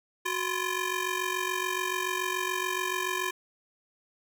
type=ring-modulated tone; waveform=15% pulse; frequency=691 Hz; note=F5; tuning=19 cents flat; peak=-19 dBFS; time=0.25-3.31 s; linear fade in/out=10 ms; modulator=322 Hz; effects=none